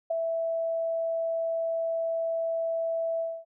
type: tone with ADSR envelope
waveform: sine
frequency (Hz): 659.3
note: E5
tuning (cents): 0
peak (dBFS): -22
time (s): 0.1-3.45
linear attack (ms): 10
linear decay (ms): 5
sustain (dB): -4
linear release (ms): 250
effects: none